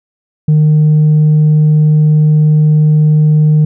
triangle tone with tanh clipping, 152.8 Hz, D#3, 31 cents flat, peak -5 dBFS, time 0.48-3.65 s, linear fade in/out 5 ms, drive 6 dB, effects none

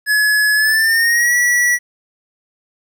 square tone with pitch glide, 1700 to 1941.5 Hz, G#6 to B6, +40 to -30 cents, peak -12 dBFS, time 0.06-1.79 s, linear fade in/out 50 ms, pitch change +230 cents, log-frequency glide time 0.55-1.35 s, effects 9-bit

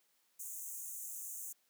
pink high-pass noise, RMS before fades -45 dBFS, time 0.39-1.53 s, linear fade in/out 10 ms, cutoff 6300 Hz, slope 96 dB/octave, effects white hiss -75 dBFS RMS until 1.69 s + high-pass 200 Hz 12 dB/octave

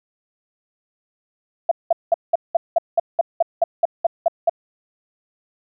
sine tone bursts, 674 Hz, E5, 38 cents sharp, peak -11 dBFS, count 14, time 1.69-4.496 s, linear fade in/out 5 ms, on 24 ms, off 190 ms, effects none

